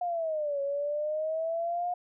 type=exponential two-way sweep; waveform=sine; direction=down then up; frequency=718 to 554.4 to 718 Hz; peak=-28 dBFS; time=0.01-1.94 s; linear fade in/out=5 ms; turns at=0.61 s; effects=none